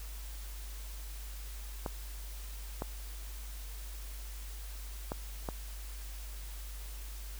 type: clicks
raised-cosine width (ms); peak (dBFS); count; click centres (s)
1; -21; 4; 1.862 / 2.821 / 5.119 / 5.488
effects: added 50 Hz sine -41 dBFS peak until 7.39 s + white hiss -51 dBFS RMS until 7.39 s